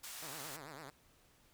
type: band-pass noise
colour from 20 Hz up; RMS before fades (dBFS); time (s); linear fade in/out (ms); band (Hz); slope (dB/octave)
white; -48; 0.03-0.57; 10; 730 to 13000; 12
type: tone with vibrato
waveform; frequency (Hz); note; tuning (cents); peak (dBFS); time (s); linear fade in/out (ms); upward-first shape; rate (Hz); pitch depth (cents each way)
5% pulse; 146.83; D3; 0; -37; 0.22-0.9; 2; triangle; 9; 230
effects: pink hiss -68 dBFS RMS until 1.53 s